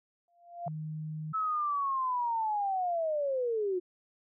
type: tone with exponential growth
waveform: sine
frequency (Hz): 693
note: F5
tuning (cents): -14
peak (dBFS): -31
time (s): 0.28-0.68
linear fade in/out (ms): 1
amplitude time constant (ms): 85
type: tone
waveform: sine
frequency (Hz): 155.2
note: D#3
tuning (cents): -4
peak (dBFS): -35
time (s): 0.66-1.33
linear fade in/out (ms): 10
type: linear sweep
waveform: sine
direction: down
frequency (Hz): 1310 to 351.3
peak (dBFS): -28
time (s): 1.33-3.8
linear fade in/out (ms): 20
effects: none